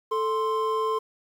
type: tone pair together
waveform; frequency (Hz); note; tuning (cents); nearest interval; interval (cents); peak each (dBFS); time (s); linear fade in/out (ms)
triangle; 440 / 1046.5; A4 / C6; 0 / 0; octave + minor third; 1500; -24; 0.11-0.99; 10
effects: 9-bit